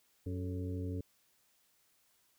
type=harmonic tone with a mistuned harmonic; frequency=92.5 Hz; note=F#2; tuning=in tune; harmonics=1 / 2 / 3 / 4 / 5 / 6; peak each=-37 / -47 / -42 / -54 / -46 / -57 dBFS; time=0.26-1.01 s; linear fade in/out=5 ms; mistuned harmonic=5; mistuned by=-82 cents; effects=white hiss -72 dBFS RMS until 2.38 s